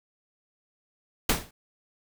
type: noise with exponential decay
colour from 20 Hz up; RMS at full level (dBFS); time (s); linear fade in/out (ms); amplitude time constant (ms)
pink; -18; 1.29-1.51; 5; 46
effects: none